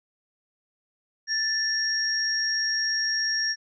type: tone pair together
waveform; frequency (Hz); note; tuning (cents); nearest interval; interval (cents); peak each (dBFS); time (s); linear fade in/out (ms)
sine; 1760 / 5583; A6 / F8; 0 / -1; octave + minor sixth; 1999; -27 / -25; 1.27-3.56; 50
effects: none